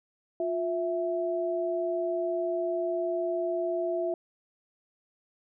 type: tone pair together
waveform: sine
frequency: 353.9 / 660.4 Hz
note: F4 / E5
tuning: +23 / +3 cents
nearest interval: major seventh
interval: 1080 cents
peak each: -30 / -29 dBFS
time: 0.4-4.14 s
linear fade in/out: 2 ms
effects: none